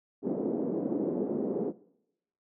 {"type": "band-pass noise", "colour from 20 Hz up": "white", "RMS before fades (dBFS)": -31, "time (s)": [0.22, 1.73], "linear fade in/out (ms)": 50, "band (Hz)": [210, 420], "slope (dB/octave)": 24, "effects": ["noise-tail reverb RT60 0.8 s tail -20 dB re dry"]}